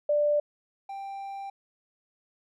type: tone pair in turn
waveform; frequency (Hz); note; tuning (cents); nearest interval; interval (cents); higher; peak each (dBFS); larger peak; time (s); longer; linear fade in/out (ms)
sine / triangle; 590 / 787.6; D5 / G5; +8 / +8; perfect fourth; 500; second; -21 / -33; first; 0.09-0.4 / 0.89-1.5; second; 5
effects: none